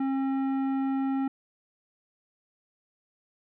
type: tone with tanh clipping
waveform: triangle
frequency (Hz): 269.4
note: C#4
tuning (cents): -49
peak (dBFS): -27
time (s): 0-1.28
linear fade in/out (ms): 5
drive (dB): 16
effects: none